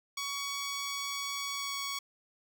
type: tone with pitch glide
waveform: 10% pulse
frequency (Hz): 1124 to 1117.5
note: C#6 to C#6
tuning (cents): +24 to +14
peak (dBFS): -26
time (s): 0.17-1.99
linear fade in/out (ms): 5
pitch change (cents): -10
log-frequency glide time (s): 1.54-1.77
effects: none

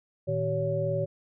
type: tone cluster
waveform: sine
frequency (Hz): 113.6 / 155.4 / 383 / 563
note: A#2 / D#3 / G4 / C#5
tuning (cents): -44 / -2 / -40 / +27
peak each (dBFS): -32 / -32 / -34 / -28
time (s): 0.27-1.06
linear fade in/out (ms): 20
effects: none

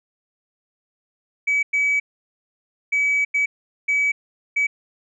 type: tone bursts at uneven times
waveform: sine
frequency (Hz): 2282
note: C#7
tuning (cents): +50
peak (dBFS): -15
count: 6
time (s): 1.47-1.63 / 1.73-2 / 2.92-3.25 / 3.34-3.46 / 3.88-4.12 / 4.56-4.67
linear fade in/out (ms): 10
effects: tanh soft clip ceiling -14 dBFS

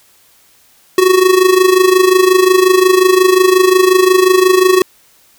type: tone with amplitude modulation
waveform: square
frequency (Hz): 371.1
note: F#4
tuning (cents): +5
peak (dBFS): -4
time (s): 0.98-4.82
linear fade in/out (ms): 2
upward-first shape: sine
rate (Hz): 25.6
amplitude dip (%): 70
effects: white hiss -49 dBFS RMS until 5.38 s

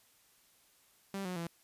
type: tone with pitch steps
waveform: sawtooth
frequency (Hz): 196 / 181.82 / 168.67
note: G3 / F#3 / E3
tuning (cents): 0 / -30 / +40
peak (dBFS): -33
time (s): 1.14-1.47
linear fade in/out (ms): 2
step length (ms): 110
effects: white hiss -67 dBFS RMS until 1.63 s + resampled to 32000 Hz

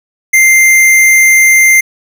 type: tone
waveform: square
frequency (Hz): 2093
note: C7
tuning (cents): 0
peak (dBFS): -4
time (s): 0.33-1.81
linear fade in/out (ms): 10
effects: none

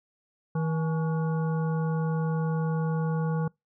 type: harmonic tone with a mistuned harmonic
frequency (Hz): 160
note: D#3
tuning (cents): +49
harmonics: 1 / 3 / 5 / 7 / 9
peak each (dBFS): -25 / -35 / -39 / -42 / -44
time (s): 0.55-3.48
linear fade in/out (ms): 5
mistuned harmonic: 5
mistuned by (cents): +87
effects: noise-tail reverb RT60 0.2 s tail -26 dB re dry

